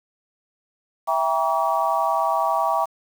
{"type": "chord", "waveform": "sine", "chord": "E diminished seventh", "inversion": "none", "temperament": "just", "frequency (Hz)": [659.3, 791.1, 949.3, 1139.2], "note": ["E5", "G5", "Bb5", "Db6"], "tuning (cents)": [0, 16, 31, 47], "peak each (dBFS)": -24, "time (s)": [1.07, 2.86], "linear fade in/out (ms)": 20, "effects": ["7-bit"]}